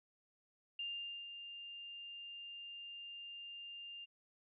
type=tone with ADSR envelope; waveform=sine; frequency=2800 Hz; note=F7; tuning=4 cents sharp; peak=-39 dBFS; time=0.79-4.06 s; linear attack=4 ms; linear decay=470 ms; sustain=-8 dB; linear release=24 ms; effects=none